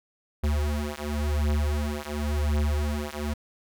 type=beating tone pair; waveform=square; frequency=73.6 / 74.53 Hz; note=D2 / D2; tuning=+4 / +26 cents; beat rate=0.93 Hz; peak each=-28 dBFS; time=0.43-3.34 s; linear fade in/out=10 ms; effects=none